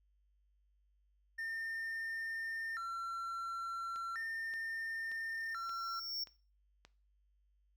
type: tone with vibrato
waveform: triangle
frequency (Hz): 1568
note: G6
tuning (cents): 0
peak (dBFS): -37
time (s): 1.38-6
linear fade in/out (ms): 10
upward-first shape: square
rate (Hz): 0.36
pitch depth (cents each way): 250
type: click train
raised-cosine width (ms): 0.2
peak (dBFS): -37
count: 6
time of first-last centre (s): 3.96-6.85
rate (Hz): 1.73
type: tone with exponential growth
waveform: square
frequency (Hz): 5470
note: F8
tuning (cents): -37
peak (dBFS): -37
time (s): 4.95-6.24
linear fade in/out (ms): 5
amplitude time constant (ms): 280
effects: noise-tail reverb RT60 0.4 s tail -18 dB re dry + added 50 Hz sine -70 dBFS peak until 7.76 s